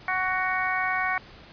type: harmonic tone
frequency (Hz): 371.8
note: F#4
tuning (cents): +8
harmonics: 2 / 3 / 4 / 5 / 6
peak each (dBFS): -30 / -30 / -30 / -30 / -30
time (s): 0.08-1.18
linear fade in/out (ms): 2
effects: pink hiss -48 dBFS RMS until 1.52 s + resampled to 11025 Hz

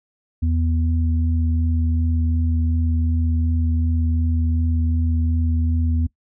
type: tone pair together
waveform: sine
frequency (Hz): 80.8 / 245.1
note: E2 / B3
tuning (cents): -34 / -13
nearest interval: octave + perfect fifth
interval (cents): 1921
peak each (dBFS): -17 / -26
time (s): 0.42-6.07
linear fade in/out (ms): 10
effects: noise-tail reverb RT60 0.1 s tail -20 dB re dry

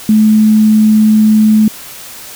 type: tone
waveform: sine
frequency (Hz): 215.7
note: A3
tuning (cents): -34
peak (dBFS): -4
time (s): 0.09-1.68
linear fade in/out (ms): 2
effects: white hiss -30 dBFS RMS until 2.35 s

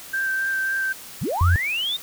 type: tone with vibrato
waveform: sine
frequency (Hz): 1568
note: G6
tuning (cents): 0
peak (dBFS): -21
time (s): 0.13-0.93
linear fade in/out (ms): 10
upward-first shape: sine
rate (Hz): 3.7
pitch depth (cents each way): 13
type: linear sweep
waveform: sine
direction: up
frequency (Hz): 73.42 to 3729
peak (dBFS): -22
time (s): 1.21-1.97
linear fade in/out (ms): 10
type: tone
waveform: sine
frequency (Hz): 87.2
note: F2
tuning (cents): -2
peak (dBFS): -14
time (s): 1.41-1.56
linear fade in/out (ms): 0
effects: white hiss -40 dBFS RMS until 2.02 s

